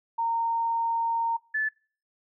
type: tone pair in turn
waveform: sine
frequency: 921 / 1738.6 Hz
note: A#5 / A6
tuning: -21 / -21 cents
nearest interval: major seventh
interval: 1100 cents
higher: second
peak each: -24 dBFS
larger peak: neither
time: 0.18-1.37 / 1.54-1.69 s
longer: first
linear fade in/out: 10 ms
effects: noise-tail reverb RT60 0.4 s tail -23 dB re dry